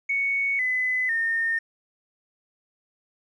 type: tone with pitch steps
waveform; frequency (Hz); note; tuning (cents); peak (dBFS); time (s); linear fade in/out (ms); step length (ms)
triangle; 2222 / 2014 / 1825.8; C#7 / B6 / A#6; +4 / +33 / -36; -18; 0.09-1.59; 10; 500
effects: tanh soft clip ceiling -20 dBFS + resampled to 22050 Hz